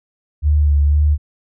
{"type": "tone with vibrato", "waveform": "sine", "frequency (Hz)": 73.5, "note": "D2", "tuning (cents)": 2, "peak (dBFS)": -10, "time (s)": [0.42, 1.18], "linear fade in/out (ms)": 50, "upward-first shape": "sine", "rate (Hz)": 2, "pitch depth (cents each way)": 34, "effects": []}